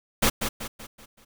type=noise with echo; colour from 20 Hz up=pink; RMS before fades=-20 dBFS; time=0.22-0.3 s; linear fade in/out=10 ms; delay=190 ms; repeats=5; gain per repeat=-7 dB; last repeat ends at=1.25 s; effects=none